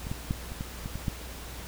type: clicks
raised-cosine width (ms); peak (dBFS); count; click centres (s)
5; -24 / -19 / -15 / -25 / -21 / -22 / -23 / -15; 8; 0.069 / 0.115 / 0.309 / 0.519 / 0.609 / 0.859 / 0.956 / 1.082
effects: added 60 Hz sine -42 dBFS peak until 1.67 s + pink hiss -43 dBFS RMS until 1.67 s